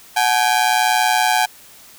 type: ring-modulated tone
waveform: sawtooth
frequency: 797 Hz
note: G5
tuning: 28 cents sharp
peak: -7 dBFS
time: 0.16-1.46 s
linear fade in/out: 10 ms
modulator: 60.3 Hz
effects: white hiss -44 dBFS RMS until 1.98 s